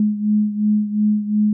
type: beating tone pair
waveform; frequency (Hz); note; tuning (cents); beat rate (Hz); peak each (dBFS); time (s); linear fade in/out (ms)
sine; 210 / 212.8; G#3 / G#3; +19 / +42; 2.8; -16 / -21; 0-1.53; 2
effects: none